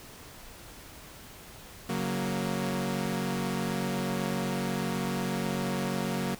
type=chord; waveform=sawtooth; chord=F# major; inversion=second; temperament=equal; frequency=138.59 / 185 / 233.1 Hz; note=C#3 / F#3 / A#3; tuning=0 / 0 / 0 cents; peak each=-32 / -28 / -29 dBFS; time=1.89-6.35 s; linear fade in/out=5 ms; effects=pink hiss -48 dBFS RMS until 6.39 s